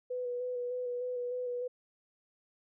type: tone with vibrato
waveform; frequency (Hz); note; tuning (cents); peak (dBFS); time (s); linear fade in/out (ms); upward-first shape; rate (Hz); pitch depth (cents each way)
sine; 494.1; B4; +1; -33; 0.1-1.68; 10; square; 3.3; 18
effects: none